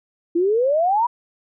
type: exponential sweep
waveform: sine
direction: up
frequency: 329.6 to 987.8 Hz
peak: -15 dBFS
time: 0.35-1.07 s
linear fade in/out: 10 ms
effects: none